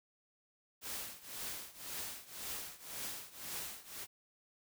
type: noise with tremolo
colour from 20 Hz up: white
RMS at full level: -41 dBFS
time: 0.81-4.07 s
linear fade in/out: 50 ms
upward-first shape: triangle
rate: 1.9 Hz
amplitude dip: 90%
effects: none